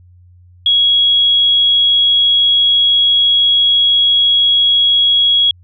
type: tone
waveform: sine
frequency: 3322 Hz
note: G#7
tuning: in tune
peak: -8 dBFS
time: 0.66-5.51 s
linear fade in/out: 2 ms
effects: added 89 Hz sine -41 dBFS peak until 5.63 s